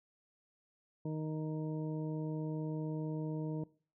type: harmonic tone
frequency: 155.56 Hz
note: D#3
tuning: in tune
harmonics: 1 / 2 / 3 / 4 / 6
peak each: -37 / -41 / -45 / -50 / -54 dBFS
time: 1.05-3.64 s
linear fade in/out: 5 ms
effects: noise-tail reverb RT60 0.4 s tail -21 dB re dry